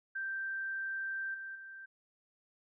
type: tone with level steps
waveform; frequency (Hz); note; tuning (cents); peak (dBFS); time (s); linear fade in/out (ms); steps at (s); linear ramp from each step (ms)
sine; 1568; G6; 0; -35 / -41 / -46; 0.15-1.86; 10; 1.34 / 1.55; 5
effects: none